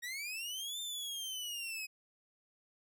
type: linear two-way sweep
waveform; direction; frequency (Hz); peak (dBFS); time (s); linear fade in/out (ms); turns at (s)
sawtooth; up then down; 1864.7 to 3601 to 2515; -36; 0.02-1.87; 20; 0.8
effects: none